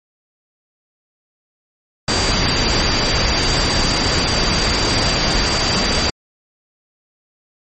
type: tone in noise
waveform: sine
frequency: 4699 Hz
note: D8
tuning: in tune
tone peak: -21 dBFS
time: 2.08-6.1 s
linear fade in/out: 2 ms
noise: pink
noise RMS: -17 dBFS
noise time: 2.08-6.1 s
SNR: -7 dB
effects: MP3 32 kbps